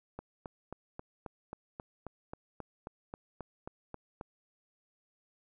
click train, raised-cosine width 1 ms, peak -27 dBFS, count 16, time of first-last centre 0.19-4.211 s, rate 3.73 Hz, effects none

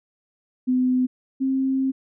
sine tone pair in turn, 253.8 / 265.8 Hz, B3 / C4, +47 / +27 cents, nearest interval minor second, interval 80 cents, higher second, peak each -17 / -19 dBFS, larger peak first, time 0.67-1.07 / 1.4-1.92 s, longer second, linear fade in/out 20 ms, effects none

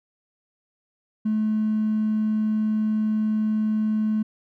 triangle tone with hard clipping, 215.8 Hz, A3, 33 cents flat, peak -20 dBFS, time 1.25-4.23 s, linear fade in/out 10 ms, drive 3 dB, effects none

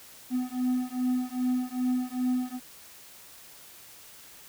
triangle beating tone pair, 250.5 / 253 Hz, B3 / B3, +25 / +42 cents, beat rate 2.5 Hz, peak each -27 dBFS, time 0.3-2.6 s, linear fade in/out 50 ms, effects white hiss -50 dBFS RMS until 4.48 s

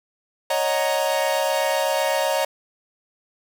45% pulse chord, D# minor seventh, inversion third, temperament equal, 554.4 / 622.3 / 740 / 932.3 Hz, C#5 / D#5 / F#5 / A#5, 0 / 0 / 0 / 0 cents, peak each -24 / -24 / -29 / -26 dBFS, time 0.5-2.45 s, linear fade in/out 5 ms, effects none

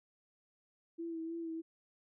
sine tone with vibrato, 329.8 Hz, E4, 1 cent sharp, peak -38 dBFS, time 0.98-1.62 s, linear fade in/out 20 ms, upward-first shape sine, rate 3.2 Hz, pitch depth 31 cents each way, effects none

